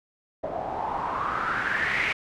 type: noise with low-pass filter sweep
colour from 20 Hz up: white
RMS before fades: -28 dBFS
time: 0.43-2.13 s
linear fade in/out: 10 ms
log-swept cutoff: 620 to 2300 Hz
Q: 5.5
effects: none